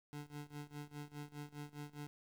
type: tone with tremolo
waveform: 25% pulse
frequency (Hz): 146.83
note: D3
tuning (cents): 0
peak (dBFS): -40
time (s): 0.13-2.07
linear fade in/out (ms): 0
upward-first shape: sine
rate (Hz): 4.9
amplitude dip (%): 90
effects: 11-bit